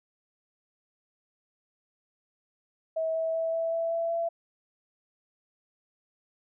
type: tone with pitch steps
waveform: sine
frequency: 645 / 649.5 / 654 / 658.6 / 663.1 / 667.7 / 672.4 Hz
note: E5 / E5 / E5 / E5 / E5 / E5 / E5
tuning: -38 / -26 / -14 / -2 / +10 / +22 / +34 cents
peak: -26 dBFS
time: 2.96-4.29 s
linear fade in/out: 10 ms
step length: 190 ms
effects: none